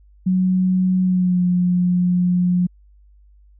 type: tone with pitch glide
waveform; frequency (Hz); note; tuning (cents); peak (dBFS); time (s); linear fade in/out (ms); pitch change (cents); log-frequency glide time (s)
sine; 185 to 178.8; F#3 to F3; 0 to +41; -14; 0.26-2.67; 10; -59; 1.02-1.43
effects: added 50 Hz sine -47 dBFS peak until 3.59 s